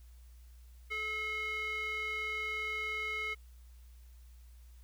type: tone with band-pass filter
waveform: square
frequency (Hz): 431.5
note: A4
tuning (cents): -34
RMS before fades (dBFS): -37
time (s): 0.9-3.35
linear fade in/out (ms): 20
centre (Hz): 2100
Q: 4.2
effects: added 60 Hz sine -52 dBFS peak until 4.83 s + white hiss -69 dBFS RMS until 4.83 s